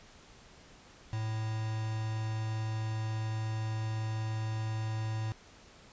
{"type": "tone with quantisation", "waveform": "triangle", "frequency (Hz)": 110, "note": "A2", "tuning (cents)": 0, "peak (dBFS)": -30, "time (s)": [1.13, 5.32], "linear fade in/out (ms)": 0, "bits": 7, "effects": ["pink hiss -56 dBFS RMS until 5.92 s", "resampled to 16000 Hz"]}